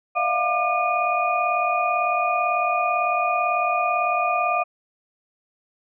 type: tone cluster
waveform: sine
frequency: 611 / 673 / 711 / 1198 / 2463 Hz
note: D#5 / E5 / F5 / D6 / D#7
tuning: -32 / +36 / +31 / +34 / -18 cents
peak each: -31 / -29 / -23 / -23 / -27 dBFS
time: 0.15-4.64 s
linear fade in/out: 20 ms
effects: none